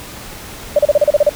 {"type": "tone bursts", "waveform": "sine", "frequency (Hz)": 589, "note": "D5", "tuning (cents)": 5, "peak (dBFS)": -6, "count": 9, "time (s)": [0.76, 1.294], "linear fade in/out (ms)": 5, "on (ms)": 30, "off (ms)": 33, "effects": ["pink hiss -32 dBFS RMS until 1.35 s"]}